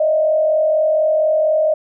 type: tone with frequency modulation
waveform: sine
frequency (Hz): 622.3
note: D#5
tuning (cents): 0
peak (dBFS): -12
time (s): 0-1.74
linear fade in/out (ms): 5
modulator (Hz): 44.2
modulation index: 0.57
effects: none